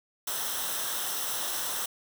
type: noise with comb filter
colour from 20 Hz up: white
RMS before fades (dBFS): -32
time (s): 0.27-1.86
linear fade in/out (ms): 5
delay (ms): 0.43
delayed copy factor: -0.65
effects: none